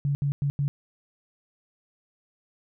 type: tone bursts at uneven times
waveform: sine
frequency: 141.9 Hz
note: C#3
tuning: 41 cents sharp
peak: -22 dBFS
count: 4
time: 0.05-0.15 / 0.22-0.32 / 0.42-0.5 / 0.59-0.68 s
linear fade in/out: 0 ms
effects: none